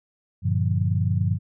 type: chord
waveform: sine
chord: G minor seventh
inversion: none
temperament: equal with one note detuned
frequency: 96.54 / 116.54 / 146.83 / 174.61 Hz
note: G2 / Bb2 / D3 / F3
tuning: -26 / 0 / 0 / 0 cents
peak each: -22 / -25 / -28 / -28 dBFS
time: 0.42-1.39 s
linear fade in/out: 50 ms
effects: none